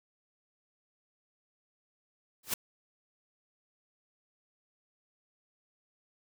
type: noise with exponential growth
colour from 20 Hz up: white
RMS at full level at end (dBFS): -26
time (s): 2.43-2.54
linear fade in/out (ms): 5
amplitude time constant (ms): 23
effects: none